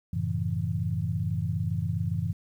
sine chord, F# minor seventh, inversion none, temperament equal with one note detuned, 92.5 / 110 / 137.16 / 164.81 Hz, F#2 / A2 / C#3 / E3, 0 / 0 / -18 / 0 cents, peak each -31 / -31 / -34 / -31 dBFS, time 0.13-2.33 s, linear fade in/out 5 ms, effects 10-bit

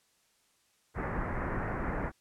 pink low-pass noise, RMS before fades -34 dBFS, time 0.94-2.12 s, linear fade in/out 50 ms, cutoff 2000 Hz, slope 48 dB/octave, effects white hiss -70 dBFS RMS until 2.2 s + low-pass 10000 Hz 12 dB/octave

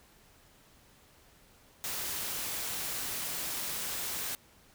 white noise, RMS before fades -36 dBFS, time 1.84-4.35 s, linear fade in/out 0 ms, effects pink hiss -61 dBFS RMS until 4.74 s

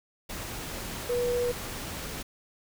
sine tone in noise, 486.3 Hz, B4, 27 cents flat, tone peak -25 dBFS, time 1.09-1.52 s, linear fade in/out 10 ms, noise pink, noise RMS -37 dBFS, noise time 0.29-2.23 s, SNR +9 dB, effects none

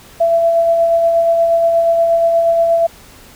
sine tone with tremolo, 670 Hz, E5, 28 cents sharp, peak -8 dBFS, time 0.2-2.87 s, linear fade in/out 10 ms, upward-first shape sine, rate 8.4 Hz, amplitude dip 30%, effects pink hiss -41 dBFS RMS until 3.35 s

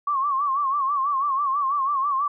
sine tone with vibrato, 1114 Hz, C#6, 8 cents sharp, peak -20 dBFS, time 0.07-2.28 s, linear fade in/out 5 ms, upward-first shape sine, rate 6.1 Hz, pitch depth 100 cents each way, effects none

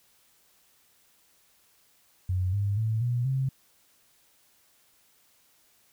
sine tone with pitch steps, 92 / 100.91 / 110.68 / 121.39 / 133.15 Hz, F#2 / G#2 / A2 / B2 / C3, -9 / -49 / +11 / -29 / +31 cents, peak -24 dBFS, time 2.29-3.49 s, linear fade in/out 5 ms, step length 240 ms, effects white hiss -64 dBFS RMS until 5.92 s

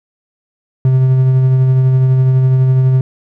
triangle tone with tremolo, 130.3 Hz, C3, 7 cents flat, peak -4 dBFS, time 0.85-3.01 s, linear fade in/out 2 ms, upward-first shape triangle, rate 12 Hz, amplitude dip 30%, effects none

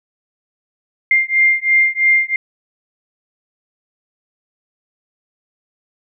sine beating tone pair, 2104 / 2107 Hz, C7 / C7, +9 / +12 cents, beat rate 3 Hz, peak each -14 dBFS, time 1.11-2.36 s, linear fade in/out 2 ms, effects none

